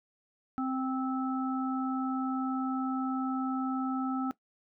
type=harmonic tone; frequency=261.6 Hz; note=C4; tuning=in tune; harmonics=1 / 3 / 5; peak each=-30 / -38 / -37 dBFS; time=0.58-4.31 s; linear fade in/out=0 ms; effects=noise-tail reverb RT60 0.1 s tail -18 dB re dry